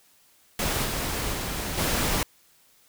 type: noise with level steps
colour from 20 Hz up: pink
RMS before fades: -26 / -29 / -31 / -25 dBFS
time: 0.59-2.23 s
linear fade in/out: 2 ms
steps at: 0.84 / 1.32 / 1.77 s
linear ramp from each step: 20 ms
effects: white hiss -60 dBFS RMS until 2.88 s